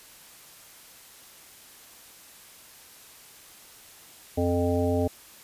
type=harmonic tone with a mistuned harmonic; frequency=87.31 Hz; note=F2; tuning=in tune; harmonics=1 / 3 / 5 / 7 / 9; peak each=-27 / -27 / -28 / -29 / -35 dBFS; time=4.37-5.08 s; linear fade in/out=10 ms; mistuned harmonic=1; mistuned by=+54 cents; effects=white hiss -50 dBFS RMS until 5.43 s + resampled to 32000 Hz